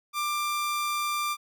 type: tone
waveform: sawtooth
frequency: 1186 Hz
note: D6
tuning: 17 cents sharp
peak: -23 dBFS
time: 0.13-1.37 s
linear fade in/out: 50 ms
effects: none